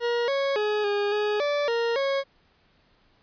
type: tone with pitch steps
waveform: 40% pulse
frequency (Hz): 475.1 / 552 / 421.2 / 408.7 / 418.8 / 581 / 466 / 549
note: A#4 / C#5 / G#4 / G#4 / G#4 / D5 / A#4 / C#5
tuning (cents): +33 / -7 / +24 / -28 / +15 / -19 / -1 / -17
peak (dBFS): -22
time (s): 0-2.24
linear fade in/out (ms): 50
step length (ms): 280
effects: pink hiss -63 dBFS RMS until 3.22 s + resampled to 11025 Hz